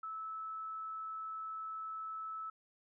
sine tone, 1306 Hz, E6, 17 cents flat, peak -40 dBFS, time 0.03-2.5 s, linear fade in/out 5 ms, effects none

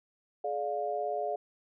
sine chord, D diminished, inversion second, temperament just, 422.9 / 587.3 / 704.8 Hz, Ab4 / D5 / F5, +31 / 0 / +16 cents, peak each -36 / -35 / -33 dBFS, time 0.44-1.36 s, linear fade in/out 5 ms, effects none

